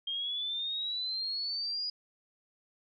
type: exponential sweep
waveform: sine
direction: up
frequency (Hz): 3200 to 4929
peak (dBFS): -32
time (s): 0.07-1.9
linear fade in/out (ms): 5
effects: none